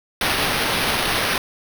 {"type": "noise with sample-and-hold", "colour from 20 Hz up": "violet", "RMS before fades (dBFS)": -21, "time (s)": [0.21, 1.38], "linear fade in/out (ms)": 2, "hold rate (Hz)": 7350, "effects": []}